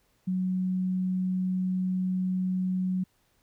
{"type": "tone", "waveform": "sine", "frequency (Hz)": 185, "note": "F#3", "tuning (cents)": 0, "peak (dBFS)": -25, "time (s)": [0.27, 3.04], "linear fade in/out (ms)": 10, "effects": ["pink hiss -69 dBFS RMS until 3.42 s"]}